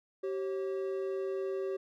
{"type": "tone pair together", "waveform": "triangle", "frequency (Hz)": [385.7, 542.3], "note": ["G4", "C#5"], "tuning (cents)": [-28, -38], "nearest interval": "tritone", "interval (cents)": 590, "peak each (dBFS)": [-31, -38], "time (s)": [0.23, 1.77], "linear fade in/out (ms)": 10, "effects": []}